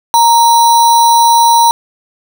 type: tone with sample-and-hold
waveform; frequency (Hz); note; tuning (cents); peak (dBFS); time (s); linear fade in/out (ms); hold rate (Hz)
sine; 931; A#5; -2; -4; 0.14-1.71; 0; 4900
effects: none